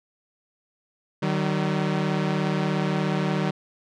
sawtooth tone pair together, 153.2 / 190 Hz, D#3 / F#3, -27 / +46 cents, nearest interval major third, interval 373 cents, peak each -21 dBFS, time 1.22-3.51 s, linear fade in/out 10 ms, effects low-pass 4000 Hz 12 dB/octave

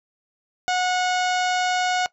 harmonic tone, 730 Hz, F#5, 24 cents flat, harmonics 1 / 2 / 3 / 4 / 5 / 6 / 7 / 8 / 9 / 10, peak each -21 / -27 / -31 / -33 / -35 / -37 / -38 / -39 / -40 / -41 dBFS, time 0.68-2.06 s, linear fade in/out 0 ms, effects noise-tail reverb RT60 0.1 s tail -18 dB re dry

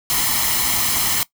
white noise with comb filter, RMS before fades -19 dBFS, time 0.1-1.23 s, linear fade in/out 0 ms, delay 0.97 ms, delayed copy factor +0.55, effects noise-tail reverb RT60 0.1 s tail -19 dB re dry

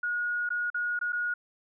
sine tone with dropouts, 1445 Hz, F#6, 41 cents flat, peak -27 dBFS, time 0.03-1.34 s, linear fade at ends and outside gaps 5 ms, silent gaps 0.491-0.503 / 0.702-0.744 / 0.991-1.012 / 1.123-1.129 s, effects none

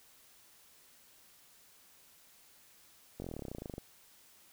slowing click train, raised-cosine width 2 ms, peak -28 dBFS, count 20, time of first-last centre 3.2-3.781 s, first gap 21 ms, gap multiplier 1.04, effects white hiss -62 dBFS RMS until 4.52 s

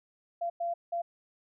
sine tone bursts at uneven times, 686 Hz, F5, 31 cents flat, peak -29 dBFS, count 3, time 0.41-0.5 / 0.6-0.74 / 0.92-1.02 s, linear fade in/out 10 ms, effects none

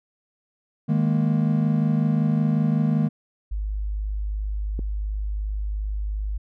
triangle chord, D# suspended fourth, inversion none, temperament equal, 155.56 / 207.7 / 233.1 Hz, D#3 / G#3 / A#3, 0 / 0 / 0 cents, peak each -19 / -22 / -22 dBFS, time 0.88-3.09 s, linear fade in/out 20 ms
sine tone, 51.4 Hz, G#1, 17 cents flat, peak -24 dBFS, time 3.51-6.38 s, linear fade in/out 10 ms
click, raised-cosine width 3 ms, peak -18 dBFS, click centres 4.792 s
effects none

